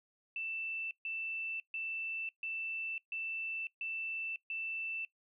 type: tone bursts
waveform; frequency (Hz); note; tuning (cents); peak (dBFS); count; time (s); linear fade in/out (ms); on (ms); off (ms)
sine; 2661; E7; +16; -36; 7; 0.36-5.05; 2; 550; 140
effects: noise-tail reverb RT60 0.1 s tail -20 dB re dry